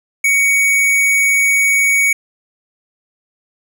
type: tone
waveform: square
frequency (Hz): 2241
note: C#7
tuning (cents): +18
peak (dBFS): -11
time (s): 0.24-2.13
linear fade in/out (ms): 5
effects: none